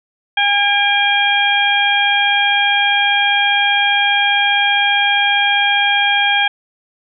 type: harmonic tone with a mistuned harmonic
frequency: 812 Hz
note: G#5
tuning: 39 cents flat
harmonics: 1 / 2 / 3 / 4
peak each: -17 / -17 / -17 / -17 dBFS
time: 0.37-6.48 s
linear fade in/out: 5 ms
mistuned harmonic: 3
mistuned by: -38 cents
effects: none